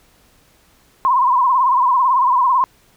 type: tone with vibrato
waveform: sine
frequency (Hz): 1020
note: C6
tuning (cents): -44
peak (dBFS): -11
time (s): 1.05-2.64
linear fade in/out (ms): 0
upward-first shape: sine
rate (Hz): 18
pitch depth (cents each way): 100
effects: pink hiss -54 dBFS RMS until 2.96 s